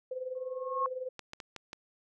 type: tone with tremolo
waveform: sine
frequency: 512 Hz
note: C5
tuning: 38 cents flat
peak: -32 dBFS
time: 0.11-1.09 s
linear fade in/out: 5 ms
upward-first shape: sine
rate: 20 Hz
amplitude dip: 70%
type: tone with exponential growth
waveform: sine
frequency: 1084 Hz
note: C#6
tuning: 39 cents flat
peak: -25 dBFS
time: 0.35-0.86 s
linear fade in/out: 1 ms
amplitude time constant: 110 ms
type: clicks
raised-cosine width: 0.2 ms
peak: -24 dBFS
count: 5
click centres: 1.193 / 1.334 / 1.402 / 1.563 / 1.731 s
effects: none